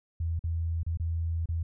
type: tone with dropouts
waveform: sine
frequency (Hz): 82.8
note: E2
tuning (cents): +8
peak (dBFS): -27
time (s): 0.2-1.63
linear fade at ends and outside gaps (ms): 5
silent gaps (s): 0.393-0.439 / 0.832-0.864 / 0.973-0.998 / 1.458-1.488
effects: none